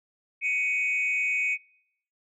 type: tone pair together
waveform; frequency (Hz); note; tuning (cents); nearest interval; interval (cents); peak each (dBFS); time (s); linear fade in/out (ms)
sine; 2233 / 2505; C#7 / D#7; +12 / +11; major second; 199; -25; 0.41-1.58; 50
effects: noise-tail reverb RT60 0.7 s tail -23 dB re dry + tanh soft clip ceiling -19 dBFS